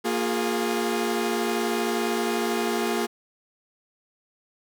sawtooth tone cluster, 231.7 / 353.9 / 413.5 Hz, A#3 / F4 / G#4, -10 / +23 / -8 cents, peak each -24 dBFS, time 0.04-3.07 s, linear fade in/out 20 ms, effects none

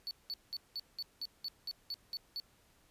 triangle tone bursts, 4461 Hz, C#8, 10 cents sharp, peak -36 dBFS, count 11, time 0.07-2.399 s, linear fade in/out 0 ms, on 39 ms, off 190 ms, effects pink hiss -68 dBFS RMS until 2.9 s + resampled to 32000 Hz

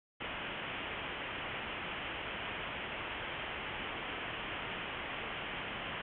white low-pass noise, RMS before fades -41 dBFS, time 0.2-6.02 s, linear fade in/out 10 ms, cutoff 3200 Hz, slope 96 dB/octave, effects none

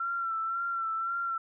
sine tone with vibrato, 1353 Hz, E6, 45 cents sharp, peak -29 dBFS, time 0-1.38 s, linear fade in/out 5 ms, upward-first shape sine, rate 1.9 Hz, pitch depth 38 cents each way, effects none

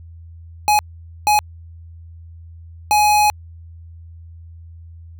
square tone bursts at uneven times, 839 Hz, G#5, 17 cents sharp, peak -12 dBFS, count 3, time 0.68-0.79 / 1.27-1.39 / 2.91-3.3 s, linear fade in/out 0 ms, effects added 83 Hz sine -36 dBFS peak until 5.19 s

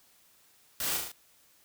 white noise with echo, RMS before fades -33 dBFS, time 0.8-0.97 s, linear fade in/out 2 ms, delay 37 ms, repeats 4, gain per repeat -3 dB, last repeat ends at 1.118 s, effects white hiss -63 dBFS RMS until 1.64 s

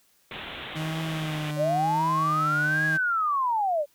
white low-pass noise, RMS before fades -38 dBFS, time 0.31-1.51 s, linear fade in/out 2 ms, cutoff 3700 Hz, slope 96 dB/octave
35% pulse tone with vibrato, 155.56 Hz, D#3, in tune, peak -27 dBFS, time 0.75-2.98 s, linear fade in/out 20 ms, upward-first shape triangle, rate 0.96 Hz, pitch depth 64 cents each way
sine linear two-way sweep, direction up then down, 554.4 to 1670 to 554.4 Hz, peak -22 dBFS, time 1.56-3.86 s, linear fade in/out 50 ms, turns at 2.86 s
effects white hiss -64 dBFS RMS until 3.94 s

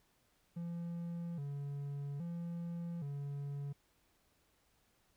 triangle tone with vibrato, 155.56 Hz, D#3, in tune, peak -37 dBFS, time 0.56-3.73 s, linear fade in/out 10 ms, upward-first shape square, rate 0.61 Hz, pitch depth 160 cents each way, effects pink hiss -74 dBFS RMS until 5.16 s

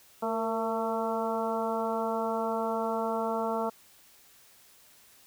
harmonic tone with a mistuned harmonic, 223.9 Hz, A3, 30 cents sharp, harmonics 1 / 2 / 3 / 4 / 5 / 6, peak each -35 / -33 / -33 / -34 / -38 / -39 dBFS, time 0.22-3.7 s, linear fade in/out 10 ms, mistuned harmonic 2, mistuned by +38 cents, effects white hiss -58 dBFS RMS until 5.26 s

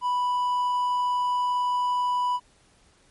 triangle tone, 987.8 Hz, B5, in tune, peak -20 dBFS, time 0.01-2.4 s, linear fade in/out 50 ms, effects pink hiss -60 dBFS RMS until 3.1 s + MP3 48 kbps

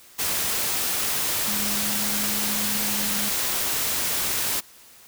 sine tone in noise, 207.7 Hz, G#3, in tune, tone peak -32 dBFS, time 1.47-3.3 s, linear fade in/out 20 ms, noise white, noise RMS -25 dBFS, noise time 0.18-4.61 s, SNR -10 dB, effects white hiss -50 dBFS RMS until 5.07 s

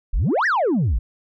sine exponential two-way sweep, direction up then down, 30.24 to 1975.5 to 45.06 Hz, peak -14 dBFS, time 0.13-0.99 s, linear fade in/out 10 ms, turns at 0.46 s, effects tanh soft clip ceiling -15 dBFS

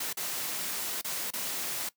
white noise with dropouts, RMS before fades -34 dBFS, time 0-1.89 s, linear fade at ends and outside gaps 5 ms, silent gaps 0.13-0.17 / 1.014-1.045 / 1.306-1.335 s, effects noise-tail reverb RT60 0.1 s tail -19 dB re dry + high-pass 150 Hz 12 dB/octave

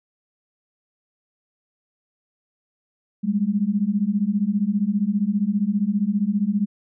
sine beating tone pair, 196 / 211 Hz, G3 / G#3, 0 / +28 cents, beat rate 15 Hz, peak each -22 / -21 dBFS, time 3.23-6.66 s, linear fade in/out 20 ms, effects none

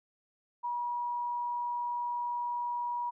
sine tone, 963 Hz, B5, 44 cents flat, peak -31 dBFS, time 0.63-3.11 s, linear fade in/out 20 ms, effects none

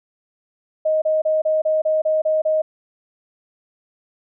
sine tone bursts, 625 Hz, D#5, 8 cents sharp, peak -15 dBFS, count 9, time 0.85-2.62 s, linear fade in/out 10 ms, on 170 ms, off 30 ms, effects none

